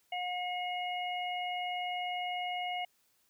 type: harmonic tone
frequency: 720 Hz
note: F#5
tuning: 47 cents flat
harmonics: 1 / 3 / 4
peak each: -35 / -40 / -41 dBFS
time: 0.12-2.85 s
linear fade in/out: 5 ms
effects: white hiss -72 dBFS RMS until 3.29 s

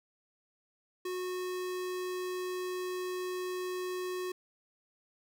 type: tone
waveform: square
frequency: 365.4 Hz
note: F#4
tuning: 22 cents flat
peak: -35 dBFS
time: 1.05-4.32 s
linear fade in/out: 5 ms
effects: none

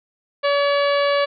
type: harmonic tone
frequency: 569 Hz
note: C#5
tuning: 45 cents sharp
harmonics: 1 / 2 / 3 / 4 / 5 / 6 / 7 / 8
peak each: -17 / -23 / -27 / -29 / -31 / -33 / -34 / -35 dBFS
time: 0.43-1.26 s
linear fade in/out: 20 ms
effects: none

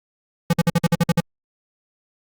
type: tone bursts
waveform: square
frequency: 169.2 Hz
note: E3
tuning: 45 cents sharp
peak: -14 dBFS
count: 9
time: 0.5-1.204 s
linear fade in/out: 5 ms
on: 32 ms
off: 52 ms
effects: Opus 48 kbps

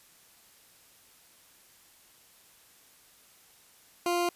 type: tone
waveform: 20% pulse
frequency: 349.2 Hz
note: F4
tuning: in tune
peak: -21 dBFS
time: 4.06-4.29 s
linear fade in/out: 2 ms
effects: white hiss -59 dBFS RMS until 4.35 s + resampled to 32000 Hz

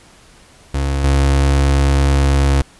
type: tone with level steps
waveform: 35% pulse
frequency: 69.2 Hz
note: C#2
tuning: 2 cents flat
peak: -14 / -9 dBFS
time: 0.74-2.62 s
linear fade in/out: 5 ms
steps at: 1.04 s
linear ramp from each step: 5 ms
effects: pink hiss -46 dBFS RMS until 2.79 s + resampled to 24000 Hz

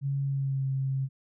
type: tone with pitch glide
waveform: sine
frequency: 138.59 to 134.33 Hz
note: C#3 to C3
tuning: 0 to +46 cents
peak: -26 dBFS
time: 0.01-1.09 s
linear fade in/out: 50 ms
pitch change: -54 cents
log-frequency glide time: 0.23-0.67 s
effects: none

